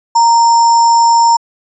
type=tone with sample-and-hold; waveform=sine; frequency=928 Hz; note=A#5; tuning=8 cents flat; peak=-5 dBFS; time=0.15-1.37 s; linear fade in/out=10 ms; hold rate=6300 Hz; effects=resampled to 22050 Hz